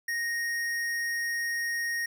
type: tone with tanh clipping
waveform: sine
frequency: 1864.7 Hz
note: A#6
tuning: in tune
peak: -30 dBFS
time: 0.08-2.06 s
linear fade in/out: 5 ms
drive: 17 dB
effects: none